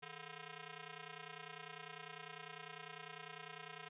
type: ring-modulated tone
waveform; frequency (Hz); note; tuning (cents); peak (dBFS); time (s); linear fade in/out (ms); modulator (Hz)
5% pulse; 290; D4; -22; -35; 0.02-3.89; 10; 130
effects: resampled to 8000 Hz